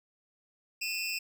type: tone pair together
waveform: 25% pulse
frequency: 2489 / 2673 Hz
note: D#7 / E7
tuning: 0 / +23 cents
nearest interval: minor second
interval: 123 cents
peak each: -32 / -30 dBFS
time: 0.81-1.19 s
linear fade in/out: 10 ms
effects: none

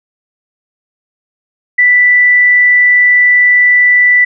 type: tone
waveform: sine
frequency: 1975.5 Hz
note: B6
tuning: in tune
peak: -4 dBFS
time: 1.78-4.25 s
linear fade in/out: 10 ms
effects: none

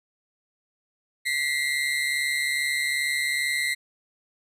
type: tone pair together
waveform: 35% pulse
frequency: 1946.6 / 2089 Hz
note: B6 / C7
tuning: -26 / -3 cents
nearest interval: minor second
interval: 123 cents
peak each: -26 / -24 dBFS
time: 1.25-3.75 s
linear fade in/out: 20 ms
effects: resampled to 32000 Hz

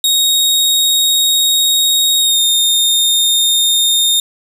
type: tone with pitch glide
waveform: sawtooth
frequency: 3756 to 3666 Hz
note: A#7 to A#7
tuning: +12 to -30 cents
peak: -7 dBFS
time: 0.04-4.2 s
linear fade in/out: 2 ms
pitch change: -42 cents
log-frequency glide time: 2.19-2.4 s
effects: none

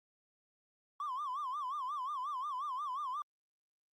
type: tone with vibrato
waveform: triangle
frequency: 1098 Hz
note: C#6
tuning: 17 cents flat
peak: -33 dBFS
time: 1-3.22 s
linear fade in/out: 2 ms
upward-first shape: sine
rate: 5.6 Hz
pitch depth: 170 cents each way
effects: tanh soft clip ceiling -32 dBFS + Opus 48 kbps

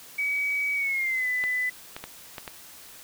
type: tone with pitch glide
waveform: sine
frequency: 2271 to 2000 Hz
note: C#7 to B6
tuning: +41 to +21 cents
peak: -24 dBFS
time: 0.18-1.7 s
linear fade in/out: 10 ms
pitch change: -220 cents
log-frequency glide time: 0.75-1.27 s
type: clicks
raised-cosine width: 0.3 ms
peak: -19 dBFS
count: 5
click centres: 1.439 / 1.965 / 2.04 / 2.382 / 2.478 s
effects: white hiss -47 dBFS RMS until 3.03 s

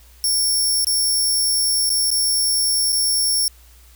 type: tone with dropouts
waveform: 20% pulse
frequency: 5470 Hz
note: F8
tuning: 37 cents flat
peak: -11 dBFS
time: 0.24-3.48 s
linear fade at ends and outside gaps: 1 ms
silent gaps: 0.846-0.869 / 1.894-1.901 / 2.105-2.114 / 2.922-2.927 s
effects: added 60 Hz sine -46 dBFS peak until 3.95 s + white hiss -52 dBFS RMS until 3.95 s

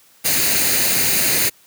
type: noise with comb filter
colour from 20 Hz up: white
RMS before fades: -17 dBFS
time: 0.24-1.5 s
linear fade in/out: 20 ms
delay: 0.45 ms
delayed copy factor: +0.55
effects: white hiss -52 dBFS RMS until 1.66 s + high-pass 80 Hz 12 dB/octave

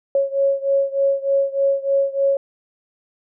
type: beating tone pair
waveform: sine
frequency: 550 / 553.3 Hz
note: C#5 / C#5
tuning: -14 / -3 cents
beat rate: 3.3 Hz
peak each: -18 / -20 dBFS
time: 0.15-2.37 s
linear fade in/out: 2 ms
effects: none

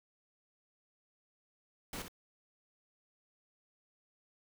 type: noise with echo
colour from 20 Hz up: pink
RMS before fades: -42 dBFS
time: 1.93-2.02 s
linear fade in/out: 2 ms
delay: 62 ms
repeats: 1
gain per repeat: -7 dB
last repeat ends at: 2.082 s
effects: none

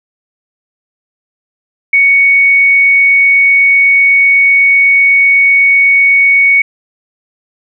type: tone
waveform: sine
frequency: 2228 Hz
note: C#7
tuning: 8 cents sharp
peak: -4 dBFS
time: 1.93-6.62 s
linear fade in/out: 5 ms
effects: none

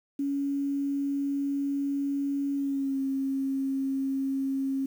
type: tone with pitch glide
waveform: sine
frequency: 280 to 270.1 Hz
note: C#4 to C#4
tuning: +18 to -45 cents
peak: -26 dBFS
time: 0.19-4.86 s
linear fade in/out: 5 ms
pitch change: -63 cents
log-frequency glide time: 2.55-2.99 s
effects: 9-bit

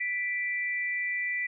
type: tone pair together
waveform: sine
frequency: 1975.3 / 2349 Hz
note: B6 / D7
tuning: 0 / 0 cents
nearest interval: minor third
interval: 300 cents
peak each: -29 / -34 dBFS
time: 0-1.47 s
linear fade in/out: 10 ms
effects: none

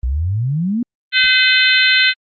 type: exponential sweep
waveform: sine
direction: up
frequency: 58.27 to 250 Hz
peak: -15 dBFS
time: 0.03-0.83 s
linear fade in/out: 5 ms
type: harmonic tone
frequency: 511 Hz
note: C5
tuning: 41 cents flat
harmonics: 3 / 4 / 5 / 6 / 7 / 8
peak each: -15 / -16 / -17 / -18 / -18 / -19 dBFS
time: 1.12-2.14 s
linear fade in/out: 50 ms
type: noise with exponential decay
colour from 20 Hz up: brown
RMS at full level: -28 dBFS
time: 1.24-1.34 s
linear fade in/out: 1 ms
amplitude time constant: 21 ms
effects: Opus 24 kbps

